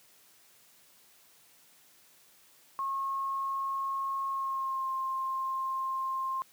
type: tone with pitch glide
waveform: sine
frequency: 1085 to 1058.4 Hz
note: C#6 to C6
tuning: -37 to +20 cents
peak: -30 dBFS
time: 2.79-6.42 s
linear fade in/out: 0 ms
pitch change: -43 cents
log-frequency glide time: 4.29-4.91 s
effects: white hiss -61 dBFS RMS until 6.52 s + high-pass 100 Hz 12 dB/octave